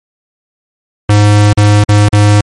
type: tone with dropouts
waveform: square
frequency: 103.83 Hz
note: G#2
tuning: in tune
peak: -4 dBFS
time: 1.09-2.41 s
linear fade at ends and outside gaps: 5 ms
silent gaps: 1.531-1.573 / 1.84-1.888 / 2.087-2.128 s
effects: MP3 48 kbps